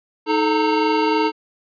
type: tone cluster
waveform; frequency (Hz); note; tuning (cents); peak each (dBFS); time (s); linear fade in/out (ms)
square; 313.4 / 434.2 / 917; D#4 / A4 / A#5; +13 / -23 / -29; -21; 0.26-1.32; 50
effects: resampled to 11025 Hz